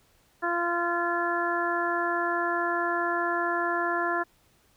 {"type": "harmonic tone", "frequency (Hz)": 344.7, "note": "F4", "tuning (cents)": -23, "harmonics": [1, 2, 3, 4, 5], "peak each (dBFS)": [-31, -31, -31, -31, -31], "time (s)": [0.42, 4.24], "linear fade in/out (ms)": 20, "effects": ["pink hiss -64 dBFS RMS until 4.76 s"]}